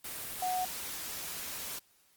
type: tone in noise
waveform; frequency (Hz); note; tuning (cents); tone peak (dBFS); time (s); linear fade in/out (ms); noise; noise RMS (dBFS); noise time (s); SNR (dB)
sine; 735; F#5; -12; -30; 0.42-0.65; 5; white; -40; 0.04-1.79; +7
effects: white hiss -67 dBFS RMS until 2.16 s + Opus 24 kbps